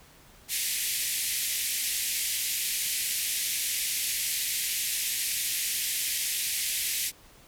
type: band-pass noise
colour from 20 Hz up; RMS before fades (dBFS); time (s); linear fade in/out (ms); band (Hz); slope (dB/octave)
white; -30; 0.48-7.12; 50; 1900 to 14000; 48
effects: pink hiss -55 dBFS RMS until 7.47 s